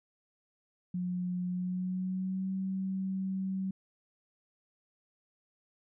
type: tone with pitch glide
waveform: sine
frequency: 179.8 to 190.49 Hz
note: F#3 to G3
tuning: -49 to -49 cents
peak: -31 dBFS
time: 0.94-3.71 s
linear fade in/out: 5 ms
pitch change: +100 cents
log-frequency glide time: 1.48-2.52 s
effects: none